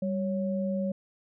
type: tone pair together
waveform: sine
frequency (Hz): 195.66 / 554.4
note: G3 / C#5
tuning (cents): -3 / 0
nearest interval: octave + tritone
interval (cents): 1803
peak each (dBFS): -28 / -32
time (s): 0.02-0.92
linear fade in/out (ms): 5
effects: none